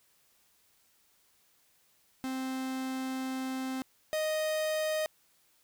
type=tone pair in turn; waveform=45% pulse; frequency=261.6 / 622.2 Hz; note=C4 / D#5; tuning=0 / 0 cents; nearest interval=octave + minor third; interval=1500 cents; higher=second; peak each=-33 / -29 dBFS; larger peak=second; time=2.24-3.82 / 4.13-5.06 s; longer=first; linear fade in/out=0 ms; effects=white hiss -68 dBFS RMS until 5.63 s

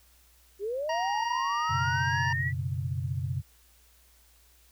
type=linear sweep; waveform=sine; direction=up; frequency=379.8 to 1975.5 Hz; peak=-29 dBFS; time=0.59-2.53 s; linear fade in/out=50 ms
type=harmonic tone; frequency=940 Hz; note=A#5; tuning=14 cents sharp; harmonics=1 / 2 / 3 / 5 / 6; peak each=-30 / -36 / -40 / -44 / -46 dBFS; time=0.89-2.33 s; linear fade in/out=5 ms
type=chord; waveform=sine; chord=F# suspended fourth; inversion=none; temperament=just; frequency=92.5 / 123.33 / 138.75 Hz; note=F#2 / B2 / C#3; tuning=0 / -2 / +2 cents; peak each=-33 dBFS; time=1.69-3.42 s; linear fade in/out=20 ms
effects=added 60 Hz sine -61 dBFS peak until 4.71 s + white hiss -62 dBFS RMS until 4.71 s

